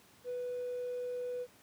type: tone with hard clipping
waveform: sine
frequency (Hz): 493.9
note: B4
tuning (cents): 0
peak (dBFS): -36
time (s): 0.24-1.47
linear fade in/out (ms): 50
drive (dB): 1
effects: pink hiss -62 dBFS RMS until 1.62 s + high-pass 100 Hz 12 dB/octave